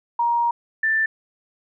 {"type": "tone pair in turn", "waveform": "sine", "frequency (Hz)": [943, 1771.9], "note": ["A#5", "A6"], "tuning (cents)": [20, 12], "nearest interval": "major seventh", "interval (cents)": 1092, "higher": "second", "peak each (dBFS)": -17, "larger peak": "neither", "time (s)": [[0.19, 0.51], [0.83, 1.06]], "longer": "first", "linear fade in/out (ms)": 5, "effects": []}